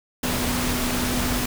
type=tone in noise; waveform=sine; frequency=246.9 Hz; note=B3; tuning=in tune; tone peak=-27 dBFS; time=0.23-1.46 s; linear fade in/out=5 ms; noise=pink; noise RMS=-25 dBFS; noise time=0.23-1.46 s; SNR=-5 dB; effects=none